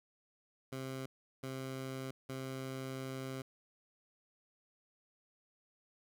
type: tone bursts at uneven times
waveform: 15% pulse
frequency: 132.2 Hz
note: C3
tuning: 18 cents sharp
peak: -34 dBFS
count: 3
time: 0.72-1.06 / 1.43-2.11 / 2.29-3.42 s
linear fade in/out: 5 ms
effects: none